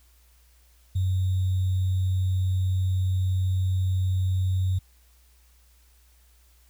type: tone with sample-and-hold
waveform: sine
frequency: 93.2 Hz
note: F#2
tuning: 13 cents sharp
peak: -21 dBFS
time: 0.95-4.79 s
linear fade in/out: 10 ms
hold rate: 3675 Hz
effects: added 60 Hz sine -56 dBFS peak until 6.69 s + white hiss -63 dBFS RMS until 6.69 s